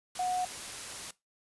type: tone in noise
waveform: sine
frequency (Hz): 731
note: F#5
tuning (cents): -21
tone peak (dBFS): -28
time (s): 0.19-0.45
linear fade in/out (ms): 5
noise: white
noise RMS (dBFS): -41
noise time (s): 0.15-1.11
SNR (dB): +10
effects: noise-tail reverb RT60 0.2 s tail -19 dB re dry + resampled to 24000 Hz